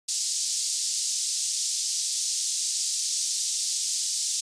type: band-pass noise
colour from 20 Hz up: pink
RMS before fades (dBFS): -28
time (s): 0.08-4.41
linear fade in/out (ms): 10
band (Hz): 4900 to 8800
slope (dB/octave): 24
effects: resampled to 22050 Hz